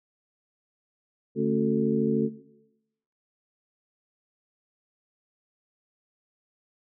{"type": "harmonic tone with a mistuned harmonic", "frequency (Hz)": 73.42, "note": "D2", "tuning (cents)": 0, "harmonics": [2, 3, 4, 5, 6], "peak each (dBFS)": [-32, -27, -30, -29, -28], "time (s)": [1.35, 2.3], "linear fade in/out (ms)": 50, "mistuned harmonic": 4, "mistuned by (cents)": -120, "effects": ["noise-tail reverb RT60 0.9 s tail -17 dB re dry"]}